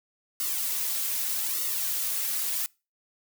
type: noise with flanger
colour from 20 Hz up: blue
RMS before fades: -29 dBFS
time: 0.4-2.66 s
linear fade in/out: 0 ms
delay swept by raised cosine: 1.2 to 4.1 ms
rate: 0.82 Hz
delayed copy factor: -0.95
effects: noise-tail reverb RT60 0.3 s tail -25 dB re dry